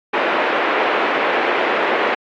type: band-pass noise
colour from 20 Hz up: pink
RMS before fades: -18 dBFS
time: 0.13-2.15 s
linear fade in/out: 10 ms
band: 360 to 2500 Hz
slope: 24 dB/octave
effects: AAC 48 kbps